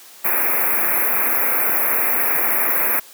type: band-stop noise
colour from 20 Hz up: white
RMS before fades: -18 dBFS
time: 0.24-3 s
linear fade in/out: 10 ms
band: 2500 to 11000 Hz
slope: 96 dB/octave
effects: white hiss -43 dBFS RMS until 3.13 s + high-pass 300 Hz 12 dB/octave